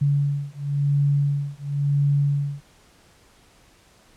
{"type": "beating tone pair", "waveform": "sine", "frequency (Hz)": [142, 142.96], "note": ["C#3", "D3"], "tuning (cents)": [42, -46], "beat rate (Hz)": 0.96, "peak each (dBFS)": -22, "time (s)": [0.01, 2.61], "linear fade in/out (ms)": 10, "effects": ["pink hiss -55 dBFS RMS until 4.16 s", "low-pass 10000 Hz 12 dB/octave"]}